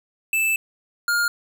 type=tone pair in turn; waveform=square; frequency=2637 / 1413.5 Hz; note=E7 / F6; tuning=0 / +20 cents; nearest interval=major seventh; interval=1080 cents; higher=first; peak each=-19 dBFS; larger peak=neither; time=0.33-0.56 / 1.08-1.28 s; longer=first; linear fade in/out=2 ms; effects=10-bit